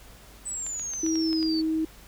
sine exponential sweep, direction down, 8090 to 4435 Hz, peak -30 dBFS, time 0.45-1.62 s, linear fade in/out 20 ms
clicks, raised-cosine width 0.2 ms, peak -23 dBFS, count 7, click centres 0.666 / 0.796 / 0.936 / 1.064 / 1.156 / 1.33 / 1.428 s
sine tone with pitch glide, 322.1 to 317.8 Hz, E4 to D#4, -40 to +37 cents, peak -23 dBFS, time 1.03-1.85 s, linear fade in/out 5 ms, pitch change -23 cents, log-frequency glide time 1.27-1.51 s
effects added 50 Hz sine -50 dBFS peak until 2.07 s + pink hiss -51 dBFS RMS until 2.07 s

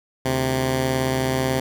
10% pulse tone pair together, 74.55 / 130.81 Hz, D2 / C3, +27 / 0 cents, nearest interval minor seventh, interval 973 cents, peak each -22 / -12 dBFS, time 0.25-1.6 s, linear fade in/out 5 ms, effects none

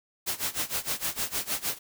white noise with tremolo, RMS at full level -28 dBFS, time 0.26-1.79 s, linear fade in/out 20 ms, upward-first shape sine, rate 6.5 Hz, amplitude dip 90%, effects none

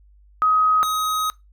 sine / square tone pair in turn, 1262 / 1262 Hz, D#6 / D#6, +24 / +24 cents, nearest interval unison, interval 0 cents, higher neither, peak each -14 / -21 dBFS, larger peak first, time 0.42-0.83 / 0.83-1.3 s, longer second, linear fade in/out 0 ms, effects noise-tail reverb RT60 0.2 s tail -21 dB re dry + added 50 Hz sine -49 dBFS peak until 1.52 s

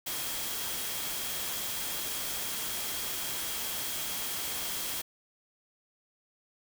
sine tone in noise, 3262 Hz, G#7, 32 cents flat, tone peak -44 dBFS, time 0.06-5.02 s, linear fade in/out 10 ms, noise white, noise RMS -35 dBFS, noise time 0.06-5.02 s, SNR -12 dB, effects none

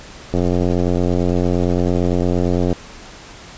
click train, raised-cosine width 2 ms, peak -5 dBFS, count 213, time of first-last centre 0.34-2.727 s, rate 88.8 Hz, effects pink hiss -38 dBFS RMS until 3.57 s + resampled to 16000 Hz

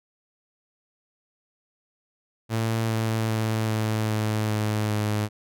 sawtooth tone with pitch steps, 112.7 / 111.53 / 110.38 / 109.24 / 108.11 / 106.99 / 105.88 Hz, A2 / A2 / A2 / A2 / A2 / A2 / G#2, +42 / +24 / +6 / -12 / -30 / -48 / +34 cents, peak -19 dBFS, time 2.49-5.29 s, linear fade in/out 50 ms, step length 400 ms, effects none

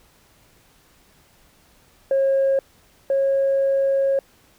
sine tone pair in turn, 542 / 545.5 Hz, C#5 / C#5, -39 / -28 cents, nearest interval unison, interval 11 cents, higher second, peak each -14 / -15 dBFS, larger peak first, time 2.11-2.59 / 3.1-4.19 s, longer second, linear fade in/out 2 ms, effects tanh soft clip ceiling -13 dBFS + pink hiss -56 dBFS RMS until 4.58 s

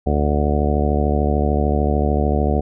harmonic tone, 73.42 Hz, D2, in tune, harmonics 1 / 2 / 3 / 4 / 5 / 6 / 7 / 8 / 9 / 10, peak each -18 / -25 / -23 / -27 / -27 / -25 / -30 / -27 / -32 / -26 dBFS, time 0.06-2.61 s, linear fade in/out 10 ms, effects none

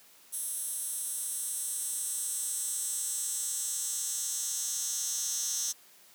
10% pulse tone with high-pass filter sweep, 236 Hz, A#3, 22 cents sharp, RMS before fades -34 dBFS, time 0.32-5.73 s, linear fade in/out 20 ms, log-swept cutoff 10000 to 6300 Hz, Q 3.6, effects white hiss -58 dBFS RMS until 6.14 s + high-pass 150 Hz 12 dB/octave

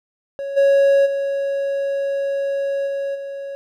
triangle tone with level steps, 554.4 Hz, C#5, in tune, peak -22 / -9 / -17 / -19 / -25 dBFS, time 0.39-3.55 s, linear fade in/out 0 ms, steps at 0.56 / 1.05 / 2.86 / 3.14 s, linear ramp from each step 20 ms, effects none

